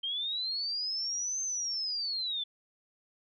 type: linear two-way sweep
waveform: sine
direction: up then down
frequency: 3136 to 6300 to 3465 Hz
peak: -31 dBFS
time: 0.03-2.44 s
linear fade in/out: 10 ms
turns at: 1.42 s
effects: none